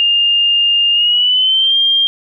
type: tone with pitch glide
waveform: sine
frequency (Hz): 2817 to 3199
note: F7 to G7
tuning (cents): +14 to +34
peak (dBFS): -9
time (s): 0-2.07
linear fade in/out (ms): 0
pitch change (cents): +220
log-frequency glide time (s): 0.92-1.76
effects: none